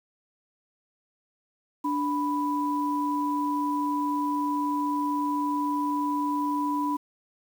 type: tone pair together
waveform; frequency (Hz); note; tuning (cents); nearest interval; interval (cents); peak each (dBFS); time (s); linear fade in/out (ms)
sine; 292.7 / 989; D4 / B5; -6 / +2; octave + major sixth; 2108; -27; 1.84-6.97; 10
effects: 8-bit